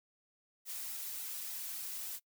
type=noise with flanger; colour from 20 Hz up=blue; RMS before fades=-42 dBFS; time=0.65-2.2 s; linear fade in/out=50 ms; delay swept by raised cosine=1.7 to 3.8 ms; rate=3.5 Hz; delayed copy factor=-0.65; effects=noise-tail reverb RT60 0.1 s tail -23 dB re dry